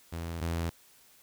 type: tone pair in turn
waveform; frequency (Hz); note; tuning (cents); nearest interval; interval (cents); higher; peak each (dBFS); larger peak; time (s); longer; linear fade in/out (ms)
sawtooth; 83.7 / 83.7; E2 / E2; +27 / +27; unison; 0; neither; -31 / -26; second; 0.12-0.41 / 0.41-0.7; neither; 10
effects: white hiss -60 dBFS RMS until 1.22 s